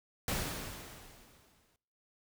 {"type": "noise with exponential decay", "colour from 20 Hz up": "pink", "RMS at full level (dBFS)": -33, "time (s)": [0.28, 1.76], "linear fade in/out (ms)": 1, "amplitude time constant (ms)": 320, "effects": ["noise-tail reverb RT60 0.9 s tail -24 dB re dry"]}